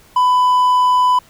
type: tone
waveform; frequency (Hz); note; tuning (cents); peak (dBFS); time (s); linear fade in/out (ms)
triangle; 999; B5; +20; -8; 0.16-1.19; 5
effects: pink hiss -48 dBFS RMS until 1.29 s